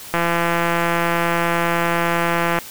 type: click train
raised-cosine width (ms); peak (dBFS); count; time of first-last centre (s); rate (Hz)
0.5; -4; 417; 0.14-2.587; 170
effects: white hiss -36 dBFS RMS until 2.7 s